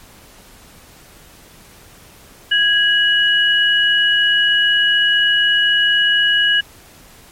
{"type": "tone pair together", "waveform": "sine", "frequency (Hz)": [1654, 2918], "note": ["G#6", "F#7"], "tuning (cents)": [-8, -25], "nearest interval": "minor seventh", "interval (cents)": 983, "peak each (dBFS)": -14, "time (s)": [2.51, 6.61], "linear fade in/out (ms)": 10, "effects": ["pink hiss -44 dBFS RMS until 7.31 s", "MP3 64 kbps"]}